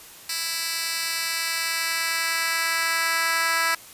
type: tone with high-pass filter sweep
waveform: 10% pulse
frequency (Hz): 329.6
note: E4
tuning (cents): 0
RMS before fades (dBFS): -25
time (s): 0.29-3.75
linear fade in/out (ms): 5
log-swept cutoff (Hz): 3700 to 1400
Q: 1
effects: white hiss -45 dBFS RMS until 3.93 s + resampled to 32000 Hz